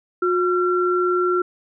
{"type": "tone pair together", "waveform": "sine", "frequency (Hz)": [360.4, 1361.8], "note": ["F#4", "F6"], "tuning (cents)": [-45, -44], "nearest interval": "octave + major seventh", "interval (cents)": 2301, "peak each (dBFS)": [-18, -21], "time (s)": [0.22, 1.42], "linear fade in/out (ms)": 5, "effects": []}